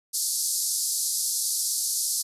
white band-pass noise, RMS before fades -27 dBFS, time 0.13-2.23 s, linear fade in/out 20 ms, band 4400 to 12000 Hz, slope 48 dB/octave, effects resampled to 32000 Hz

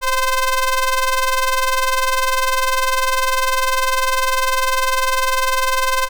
sawtooth ring-modulated tone, 519 Hz, C5, 14 cents flat, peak -8 dBFS, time 0.01-6.09 s, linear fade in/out 50 ms, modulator 509 Hz, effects none

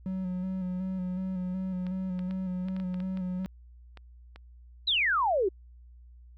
triangle tone with vibrato, 185 Hz, F#3, in tune, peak -28 dBFS, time 0.06-3.46 s, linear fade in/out 0 ms, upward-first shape square, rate 2.7 Hz, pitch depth 27 cents each way
clicks, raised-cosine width 0.3 ms, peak -31 dBFS, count 12, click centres 1.867 / 2.192 / 2.31 / 2.685 / 2.765 / 2.8 / 2.943 / 3.003 / 3.173 / 3.447 / 3.973 / 4.36 s
sine exponential sweep, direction down, 4086 to 354.4 Hz, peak -23 dBFS, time 4.87-5.49 s, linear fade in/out 10 ms
effects added 60 Hz sine -49 dBFS peak until 6.37 s

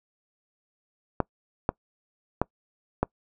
clicks, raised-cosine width 1 ms, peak -8 dBFS, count 4, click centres 1.203 / 1.691 / 2.416 / 3.03 s, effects noise-tail reverb RT60 0.1 s tail -25 dB re dry

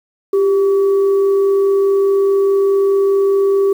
sine tone with frequency modulation, 394.4 Hz, G4, 11 cents sharp, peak -10 dBFS, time 0.33-3.73 s, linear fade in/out 5 ms, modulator 744 Hz, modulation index 0.21, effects 7-bit

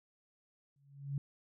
sine tone with exponential growth, 140 Hz, C#3, 18 cents sharp, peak -31 dBFS, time 0.76-1.18 s, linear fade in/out 2 ms, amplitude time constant 90 ms, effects none

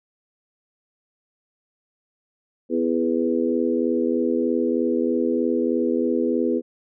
harmonic tone with a mistuned harmonic, 83.2 Hz, E2, 17 cents sharp, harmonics 3 / 4 / 5 / 6, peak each -23 / -24 / -25 / -26 dBFS, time 2.69-6.62 s, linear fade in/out 50 ms, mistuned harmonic 6, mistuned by -15 cents, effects none

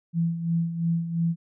sine tone with tremolo, 167.4 Hz, E3, 27 cents sharp, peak -20 dBFS, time 0.13-1.36 s, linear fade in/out 50 ms, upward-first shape sine, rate 2.9 Hz, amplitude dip 65%, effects none

